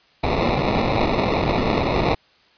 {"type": "noise with sample-and-hold", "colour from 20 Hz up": "blue", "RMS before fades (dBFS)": -20, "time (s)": [0.23, 2.15], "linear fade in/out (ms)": 10, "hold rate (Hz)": 1575, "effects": ["white hiss -56 dBFS RMS until 2.57 s", "resampled to 11025 Hz"]}